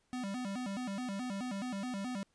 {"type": "tone with vibrato", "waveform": "square", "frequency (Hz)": 222.4, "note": "A3", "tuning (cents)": 19, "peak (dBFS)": -37, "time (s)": [0.13, 2.23], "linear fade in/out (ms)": 0, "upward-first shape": "square", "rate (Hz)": 4.7, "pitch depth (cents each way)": 210, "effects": ["pink hiss -75 dBFS RMS until 2.34 s", "resampled to 22050 Hz"]}